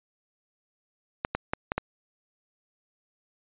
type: clicks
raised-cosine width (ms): 0.5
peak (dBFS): -11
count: 5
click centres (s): 1.249 / 1.35 / 1.535 / 1.719 / 1.78
effects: resampled to 8000 Hz